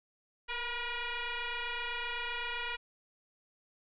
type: tone with frequency modulation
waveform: sine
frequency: 493.9 Hz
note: B4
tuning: in tune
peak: -34 dBFS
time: 0.48-2.77 s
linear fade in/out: 20 ms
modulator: 480 Hz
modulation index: 5.7
effects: none